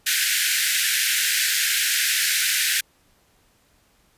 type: high-pass noise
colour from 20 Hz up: pink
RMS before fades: -21 dBFS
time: 0.06-2.81 s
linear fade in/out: 10 ms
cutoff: 1500 Hz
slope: 96 dB/octave
effects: pink hiss -61 dBFS RMS until 4.17 s + resampled to 32000 Hz